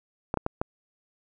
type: clicks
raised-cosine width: 1 ms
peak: -12 dBFS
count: 4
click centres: 0.341 / 0.373 / 0.464 / 0.615 s
effects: none